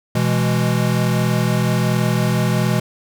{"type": "chord", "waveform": "square", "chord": "E major", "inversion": "second", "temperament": "equal", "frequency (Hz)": [123.47, 164.81, 207.7], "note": ["B2", "E3", "G#3"], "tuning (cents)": [0, 0, 0], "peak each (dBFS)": [-19, -21, -22], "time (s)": [0.15, 2.8], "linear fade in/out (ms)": 5, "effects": []}